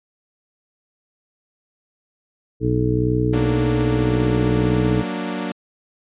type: harmonic tone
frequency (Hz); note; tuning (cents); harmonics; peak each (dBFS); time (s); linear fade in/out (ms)
61.8; B1; +2; 1 / 2 / 3 / 4 / 5 / 6 / 7; -26 / -20 / -28 / -29 / -22 / -33 / -23; 2.6-5.04; 50
type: chord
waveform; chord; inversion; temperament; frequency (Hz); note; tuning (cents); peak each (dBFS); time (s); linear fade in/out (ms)
sawtooth; Gb augmented; none; equal; 185 / 233.1 / 293.7; Gb3 / Bb3 / D4; 0 / 0 / 0; -24; 3.33-5.52; 5
effects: resampled to 8000 Hz